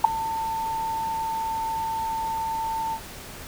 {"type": "tone with ADSR envelope", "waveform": "sine", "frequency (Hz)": 895, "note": "A5", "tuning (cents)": 29, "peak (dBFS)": -6, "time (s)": [0.04, 3], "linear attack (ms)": 7, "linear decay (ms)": 6, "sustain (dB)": -19, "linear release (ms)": 69, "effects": ["pink hiss -40 dBFS RMS until 3.47 s"]}